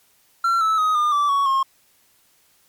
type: tone with pitch steps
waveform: triangle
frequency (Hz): 1360 / 1307.6 / 1257.3 / 1208.8 / 1162.3 / 1117.5 / 1074.5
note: F6 / E6 / D#6 / D6 / D6 / C#6 / C6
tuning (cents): -46 / -14 / +18 / +50 / -18 / +14 / +46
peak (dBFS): -14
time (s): 0.44-1.63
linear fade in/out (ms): 5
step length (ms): 170
effects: white hiss -59 dBFS RMS until 2.68 s + MP3 96 kbps